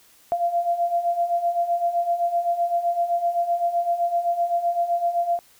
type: beating tone pair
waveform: sine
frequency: 685 / 692.8 Hz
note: F5 / F5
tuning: -34 / -14 cents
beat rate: 7.8 Hz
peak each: -26 / -21 dBFS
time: 0.32-5.39 s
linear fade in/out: 0 ms
effects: white hiss -55 dBFS RMS until 5.59 s